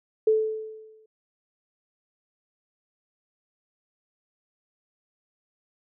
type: tone with exponential decay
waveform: sine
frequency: 436.6 Hz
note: A4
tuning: 13 cents flat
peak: -15 dBFS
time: 0.27-1.06 s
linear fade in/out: 5 ms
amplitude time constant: 170 ms
effects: none